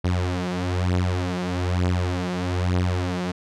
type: beating tone pair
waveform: sawtooth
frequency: 89.4 / 90.5 Hz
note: F2 / F#2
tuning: +41 / -38 cents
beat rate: 1.1 Hz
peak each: -21 / -20 dBFS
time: 0.04-3.32 s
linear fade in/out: 10 ms
effects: low-pass 6000 Hz 12 dB/octave